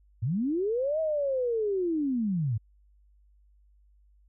sine linear two-way sweep, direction up then down, 99.8 to 646 to 99.8 Hz, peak -25 dBFS, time 0.22-2.58 s, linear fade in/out 10 ms, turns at 1 s, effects added 50 Hz sine -58 dBFS peak until 4.28 s

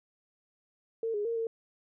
sine tone with pitch steps, 453.5 / 413.7 / 462.4 / 453.7 Hz, A#4 / G#4 / A#4 / A#4, -48 / -7 / -14 / -47 cents, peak -29 dBFS, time 1.03-1.47 s, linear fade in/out 2 ms, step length 110 ms, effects none

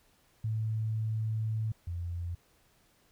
sine tone pair in turn, 110 / 86.43 Hz, A2 / F2, 0 / -17 cents, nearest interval major third, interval 417 cents, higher first, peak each -29 / -33 dBFS, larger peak first, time 0.44-1.72 / 1.87-2.35 s, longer first, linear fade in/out 5 ms, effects pink hiss -67 dBFS RMS until 3.11 s

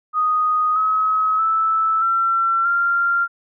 sine tone with pitch steps, 1244.5 / 1278.7 / 1313.9 / 1350.1 / 1387.3 Hz, D#6 / D#6 / E6 / E6 / F6, 0 / +47 / -6 / +41 / -12 cents, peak -15 dBFS, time 0.13-3.28 s, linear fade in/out 50 ms, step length 630 ms, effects none

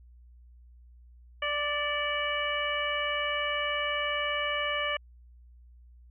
harmonic tone with a mistuned harmonic, 587.3 Hz, D5, in tune, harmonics 1 / 2 / 3 / 4 / 5, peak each -34 / -34 / -34 / -34 / -34 dBFS, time 1.42-4.97 s, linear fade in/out 5 ms, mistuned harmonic 4, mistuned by -37 cents, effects added 60 Hz sine -51 dBFS peak until 6.1 s

